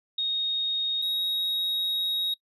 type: tone pair in turn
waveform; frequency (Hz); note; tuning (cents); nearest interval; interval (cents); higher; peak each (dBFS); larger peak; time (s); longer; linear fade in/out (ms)
sine / triangle; 3729 / 3781; A#7 / A#7; 0 / +24; unison; 24; second; -24; neither; 0.18-1.02 / 1.02-2.34; second; 5
effects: noise-tail reverb RT60 0.1 s tail -21 dB re dry + resampled to 32000 Hz